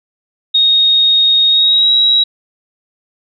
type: tone with pitch glide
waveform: sine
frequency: 3729 to 3858 Hz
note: A#7 to B7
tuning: 0 to -41 cents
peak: -7 dBFS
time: 0.54-2.24 s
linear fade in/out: 10 ms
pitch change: +59 cents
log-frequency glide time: 1.49-1.9 s
effects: none